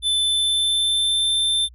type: tone with pitch glide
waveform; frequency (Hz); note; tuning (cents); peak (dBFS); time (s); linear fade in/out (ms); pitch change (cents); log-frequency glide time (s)
square; 3520 to 3561; A7 to A7; 0 to +20; -18; 0.02-1.69; 50; +20; 0.22-1.31
effects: added 60 Hz sine -43 dBFS peak until 1.74 s + resampled to 32000 Hz